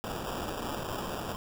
violet noise with sample-and-hold, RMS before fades -36 dBFS, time 0.04-1.36 s, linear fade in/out 0 ms, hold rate 2100 Hz, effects none

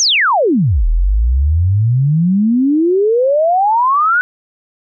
sine exponential two-way sweep, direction down then up, 6645 to 38.31 to 1505 Hz, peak -9 dBFS, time 0-4.21 s, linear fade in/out 0 ms, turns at 0.87 s, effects none

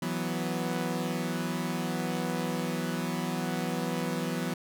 sawtooth chord, E suspended second, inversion none, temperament equal, 164.81 / 185 / 246.9 Hz, E3 / F#3 / B3, 0 / 0 / 0 cents, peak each -30 dBFS, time 0.02-4.54 s, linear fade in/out 5 ms, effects none

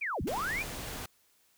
sine linear two-way sweep, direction down then up, 2495 to 38.42 to 2495 Hz, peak -31 dBFS, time 0.01-0.63 s, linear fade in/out 10 ms, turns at 0.22 s
pink noise, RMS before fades -40 dBFS, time 0.27-1.06 s, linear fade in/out 5 ms
effects white hiss -68 dBFS RMS until 1.57 s

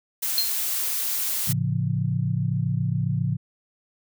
blue noise, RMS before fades -26 dBFS, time 0.22-1.53 s, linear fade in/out 10 ms
square tone with exponential decay, 4186 Hz, C8, in tune, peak -17 dBFS, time 0.38-0.57 s, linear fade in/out 0 ms, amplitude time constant 41 ms
sine chord, A augmented, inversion none, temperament just, 110 / 137.5 / 171.88 Hz, A2 / C#3 / E#3, 0 / -14 / -27 cents, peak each -26 / -25 / -27 dBFS, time 1.47-3.37 s, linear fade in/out 20 ms
effects none

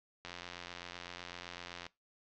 click train, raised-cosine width 0.2 ms, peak -26 dBFS, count 143, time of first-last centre 0.25-1.865 s, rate 87.9 Hz, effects noise-tail reverb RT60 0.2 s tail -20 dB re dry + low-pass 5000 Hz 12 dB/octave

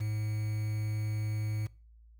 triangle tone with quantisation, 107.4 Hz, A2, 41 cents flat, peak -28 dBFS, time 0-1.67 s, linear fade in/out 10 ms, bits 8, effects noise-tail reverb RT60 0.4 s tail -23 dB re dry + added 56 Hz sine -54 dBFS peak until 2.19 s

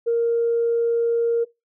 sine tone, 466.2 Hz, A#4, in tune, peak -16 dBFS, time 0.06-1.45 s, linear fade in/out 20 ms, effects noise-tail reverb RT60 0.2 s tail -20 dB re dry + tanh soft clip ceiling -12 dBFS

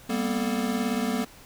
square tone cluster, 197.9 / 234.1 / 252.1 / 439.3 Hz, G3 / A#3 / B3 / A4, +17 / +8 / +36 / -3 cents, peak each -32 / -29 / -31 / -35 dBFS, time 0.09-1.25 s, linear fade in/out 10 ms, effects pink hiss -50 dBFS RMS until 1.45 s

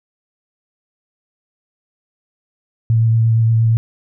sine tone with vibrato, 113.4 Hz, A#2, 47 cents flat, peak -10 dBFS, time 2.9-3.77 s, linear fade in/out 0 ms, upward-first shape sine, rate 8.6 Hz, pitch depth 17 cents each way, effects none

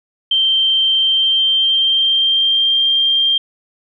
sine tone with pitch glide, 3136 to 3185 Hz, G7 to G7, 0 to +27 cents, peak -11 dBFS, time 0.31-3.38 s, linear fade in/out 5 ms, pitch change +27 cents, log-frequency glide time 0.96-2.87 s, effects none

